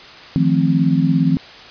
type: chord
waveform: sine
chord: F dominant seventh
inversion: third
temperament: just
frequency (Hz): 157.15 / 174.61 / 218.3 / 261.9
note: Eb3 / F3 / A3 / C4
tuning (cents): +18 / 0 / -13 / +2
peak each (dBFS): -17 / -17 / -23 / -17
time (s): 0.36-1.37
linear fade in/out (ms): 0
effects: white hiss -38 dBFS RMS until 1.7 s + resampled to 11025 Hz